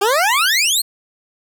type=exponential sweep; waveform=20% pulse; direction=up; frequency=382.2 to 4418 Hz; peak=-8 dBFS; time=0.01-0.82 s; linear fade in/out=10 ms; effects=none